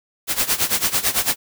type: noise with tremolo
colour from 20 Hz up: white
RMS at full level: -17 dBFS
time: 0.27-1.36 s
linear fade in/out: 50 ms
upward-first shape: sine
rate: 9 Hz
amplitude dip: 85%
effects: none